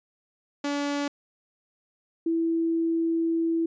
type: tone pair in turn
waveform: sawtooth / sine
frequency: 286.6 / 330 Hz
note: D4 / E4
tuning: -42 / +2 cents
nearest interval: major second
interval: 244 cents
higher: second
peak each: -22 dBFS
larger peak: neither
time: 0.64-1.08 / 2.26-3.66 s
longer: second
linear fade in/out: 5 ms
effects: resampled to 16000 Hz